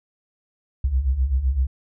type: beating tone pair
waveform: sine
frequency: 60.4 / 68.2 Hz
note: B1 / C#2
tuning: -38 / -28 cents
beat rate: 7.8 Hz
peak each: -24 / -19 dBFS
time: 0.84-1.67 s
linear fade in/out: 5 ms
effects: none